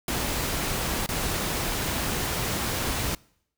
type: noise with dropouts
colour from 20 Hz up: pink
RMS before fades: -28 dBFS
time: 0.08-3.15 s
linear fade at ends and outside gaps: 2 ms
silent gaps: 1.063-1.089 s
effects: noise-tail reverb RT60 0.7 s tail -25 dB re dry